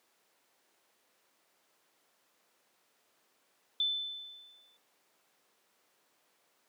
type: tone with exponential decay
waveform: sine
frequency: 3520 Hz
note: A7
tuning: in tune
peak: -26 dBFS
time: 3.8-4.77 s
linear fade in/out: 2 ms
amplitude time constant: 210 ms
effects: pink hiss -71 dBFS RMS until 6.68 s + high-pass 400 Hz 12 dB/octave